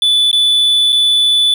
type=tone with dropouts; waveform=triangle; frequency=3477 Hz; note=A7; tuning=21 cents flat; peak=-7 dBFS; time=0.02-1.54 s; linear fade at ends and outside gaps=2 ms; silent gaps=0.314-0.329 / 0.923-0.927 s; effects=none